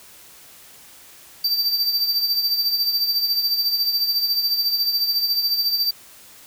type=tone with tremolo; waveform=square; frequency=4657 Hz; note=D8; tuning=15 cents flat; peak=-16 dBFS; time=1.44-5.91 s; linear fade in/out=5 ms; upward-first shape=triangle; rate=14 Hz; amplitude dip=65%; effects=white hiss -46 dBFS RMS until 6.46 s